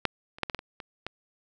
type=clicks; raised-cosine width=0.3 ms; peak=-7 / -29 / -9 / -16 / -15 / -22 / -23 / -17 dBFS; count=8; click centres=0.053 / 0.385 / 0.433 / 0.498 / 0.547 / 0.591 / 0.802 / 1.066 s; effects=none